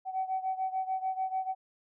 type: beating tone pair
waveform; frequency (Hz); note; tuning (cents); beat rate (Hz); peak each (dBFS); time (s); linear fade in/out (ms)
sine; 755 / 761.8; F#5 / G5; +35 / -50; 6.8; -31 / -34; 0.05-1.55; 50
effects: tanh soft clip ceiling -23 dBFS